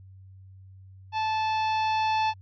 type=tone with level ramp; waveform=45% pulse; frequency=874 Hz; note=A5; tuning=12 cents flat; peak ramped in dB=-25 to -22 dBFS; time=1.12-2.34 s; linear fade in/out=50 ms; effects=added 95 Hz sine -46 dBFS peak until 2.41 s + resampled to 11025 Hz